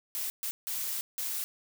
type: noise bursts at uneven times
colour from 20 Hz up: blue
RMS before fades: -34 dBFS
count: 4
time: 0.15-0.3 / 0.43-0.51 / 0.67-1.01 / 1.18-1.44 s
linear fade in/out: 0 ms
effects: none